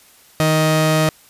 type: tone pair together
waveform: sawtooth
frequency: 156.6 / 313.2 Hz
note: D#3 / D#4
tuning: +11 / +11 cents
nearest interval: octave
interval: 1200 cents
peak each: -11 dBFS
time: 0.4-1.09 s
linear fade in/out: 0 ms
effects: white hiss -49 dBFS RMS until 1.29 s + resampled to 32000 Hz